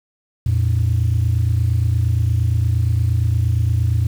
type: tone pair together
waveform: sine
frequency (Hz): 85.4 / 114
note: F2 / A#2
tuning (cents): -38 / -38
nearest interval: perfect fourth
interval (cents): 500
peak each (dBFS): -16 / -15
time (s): 0.46-4.07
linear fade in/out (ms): 5
effects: tanh soft clip ceiling -10 dBFS + 7-bit